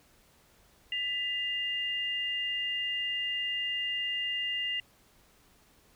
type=tone pair together; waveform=sine; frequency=1987.7 / 2811 Hz; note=B6 / F7; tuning=+11 / +11 cents; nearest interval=tritone; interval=600 cents; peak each=-35 / -31 dBFS; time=0.92-4.8 s; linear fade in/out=2 ms; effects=pink hiss -63 dBFS RMS until 5.95 s